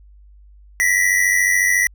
square tone pair together, 1916 / 2010 Hz, A#6 / B6, +47 / +30 cents, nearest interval minor second, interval 83 cents, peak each -17 / -18 dBFS, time 0.8-1.87 s, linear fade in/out 0 ms, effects added 50 Hz sine -43 dBFS peak until 1.94 s

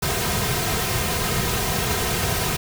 pink noise with comb filter, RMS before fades -23 dBFS, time 0.02-2.57 s, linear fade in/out 10 ms, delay 3.5 ms, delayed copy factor -0.75, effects none

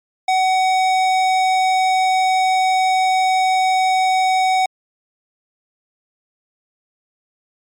sine tone with hard clipping, 751 Hz, F#5, 26 cents sharp, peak -15 dBFS, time 0.28-4.66 s, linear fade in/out 5 ms, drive 15 dB, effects MP3 96 kbps

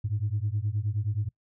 sine beating tone pair, 100 / 109.5 Hz, G2 / A2, +35 / -8 cents, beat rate 9.5 Hz, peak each -28 dBFS, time 0.04-1.29 s, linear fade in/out 10 ms, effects noise-tail reverb RT60 0.1 s tail -25 dB re dry + tanh soft clip ceiling -20 dBFS

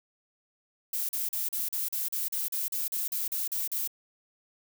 violet noise bursts, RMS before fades -31 dBFS, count 15, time 0.93-3.876 s, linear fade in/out 5 ms, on 160 ms, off 39 ms, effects none

